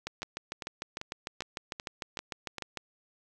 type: two click trains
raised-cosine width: 0.2 ms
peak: -18 / -20 dBFS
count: 19 / 7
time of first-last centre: 0.07-2.773 / 0.23-2.583 s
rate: 6.66 / 2.55 Hz
effects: 10-bit